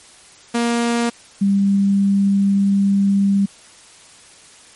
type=tone pair in turn; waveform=sawtooth / sine; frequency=235.6 / 198.12 Hz; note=A#3 / G3; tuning=+19 / +19 cents; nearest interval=minor third; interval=300 cents; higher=first; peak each=-12 dBFS; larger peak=neither; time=0.54-1.1 / 1.41-3.46 s; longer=second; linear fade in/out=10 ms; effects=white hiss -45 dBFS RMS until 4.75 s + MP3 48 kbps